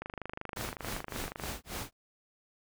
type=click train; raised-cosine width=0.5 ms; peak=-23 dBFS; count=37; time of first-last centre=0.02-1.437 s; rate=25.4 Hz
type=noise with tremolo; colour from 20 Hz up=pink; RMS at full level=-37 dBFS; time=0.56-1.93 s; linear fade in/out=5 ms; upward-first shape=sine; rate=3.5 Hz; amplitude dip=100%
effects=none